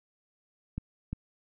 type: clicks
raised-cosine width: 5 ms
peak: -21 dBFS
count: 2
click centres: 0.78 / 1.13 s
effects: none